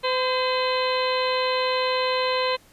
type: harmonic tone with a mistuned harmonic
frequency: 511 Hz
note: C5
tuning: 41 cents flat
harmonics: 1 / 2 / 3 / 4 / 5 / 6 / 7 / 8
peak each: -24 / -26 / -35 / -33 / -32 / -33 / -38 / -31 dBFS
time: 0.03-2.57 s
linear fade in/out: 20 ms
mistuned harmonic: 3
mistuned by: +50 cents
effects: pink hiss -55 dBFS RMS until 2.72 s + resampled to 32000 Hz